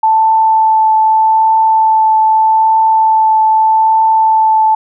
sine tone with vibrato, 880 Hz, A5, in tune, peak -6 dBFS, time 0.03-4.75 s, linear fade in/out 5 ms, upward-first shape triangle, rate 0.81 Hz, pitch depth 11 cents each way, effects none

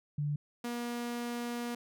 sine / sawtooth tone pair in turn, 146.83 / 239.1 Hz, D3 / A#3, 0 / +44 cents, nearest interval minor sixth, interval 844 cents, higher second, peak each -30 / -31 dBFS, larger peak first, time 0.18-0.36 / 0.64-1.75 s, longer second, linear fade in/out 5 ms, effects none

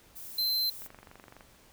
violet noise, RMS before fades -44 dBFS, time 0.15-0.88 s, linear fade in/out 20 ms
square tone, 4100 Hz, C8, 36 cents flat, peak -27 dBFS, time 0.38-0.7 s, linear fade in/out 5 ms
click train, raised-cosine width 0.5 ms, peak -34 dBFS, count 15, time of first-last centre 0.82-1.408 s, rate 23.8 Hz
effects pink hiss -59 dBFS RMS until 1.72 s

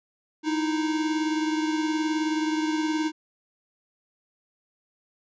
square beating tone pair, 310.1 / 329.1 Hz, D#4 / E4, -6 / -3 cents, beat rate 19 Hz, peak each -25 / -33 dBFS, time 0.43-3.12 s, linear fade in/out 50 ms, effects resampled to 16000 Hz

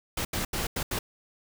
pink noise bursts at uneven times, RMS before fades -30 dBFS, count 5, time 0.17-0.25 / 0.33-0.45 / 0.53-0.67 / 0.76-0.83 / 0.91-0.99 s, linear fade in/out 5 ms, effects none

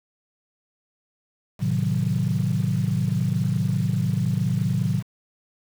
sine chord, A diminished seventh, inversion none, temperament equal, 110 / 130.81 / 155.56 / 185 Hz, A2 / C3 / Eb3 / Gb3, 0 / 0 / 0 / 0 cents, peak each -25 dBFS, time 1.59-5.03 s, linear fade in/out 50 ms, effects tanh soft clip ceiling -12 dBFS + 7-bit

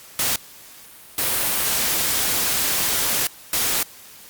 white noise bursts at uneven times, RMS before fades -21 dBFS, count 3, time 0.19-0.36 / 1.18-3.27 / 3.53-3.83 s, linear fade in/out 2 ms, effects white hiss -44 dBFS RMS until 4.29 s + Opus 48 kbps

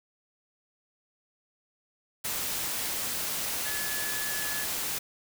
sine tone in noise, 1712 Hz, A6, 48 cents flat, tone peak -36 dBFS, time 3.65-4.65 s, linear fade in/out 10 ms, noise white, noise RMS -32 dBFS, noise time 2.24-4.99 s, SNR -7 dB, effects none

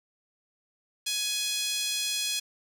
5% pulse tone with high-pass filter, 837 Hz, G#5, 13 cents sharp, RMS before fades -30 dBFS, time 1.06-2.4 s, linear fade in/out 10 ms, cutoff 3100 Hz, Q 2, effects 8-bit

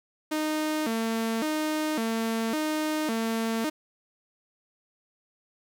sawtooth tone with vibrato, 263.9 Hz, C4, 15 cents sharp, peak -22 dBFS, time 0.31-3.7 s, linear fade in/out 10 ms, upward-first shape square, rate 0.9 Hz, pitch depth 270 cents each way, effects 10-bit

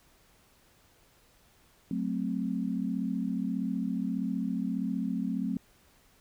sine chord, F# diminished, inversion none, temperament equal, 185 / 220 / 261.6 Hz, F#3 / A3 / C4, 0 / 0 / 0 cents, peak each -33 dBFS, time 1.91-5.57 s, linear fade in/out 2 ms, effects pink hiss -63 dBFS RMS until 6.2 s

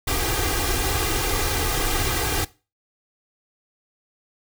pink noise with comb filter, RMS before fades -23 dBFS, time 0.07-2.45 s, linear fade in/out 10 ms, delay 2.5 ms, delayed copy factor +0.85, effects noise-tail reverb RT60 0.3 s tail -19 dB re dry

